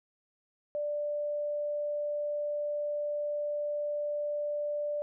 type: tone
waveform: sine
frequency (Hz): 589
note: D5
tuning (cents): +5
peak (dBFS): -30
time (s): 0.75-5.02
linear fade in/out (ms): 0
effects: none